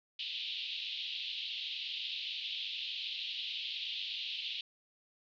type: band-pass noise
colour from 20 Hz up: pink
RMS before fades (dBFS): -40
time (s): 0.19-4.61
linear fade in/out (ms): 2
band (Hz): 2800 to 4000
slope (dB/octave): 48
effects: none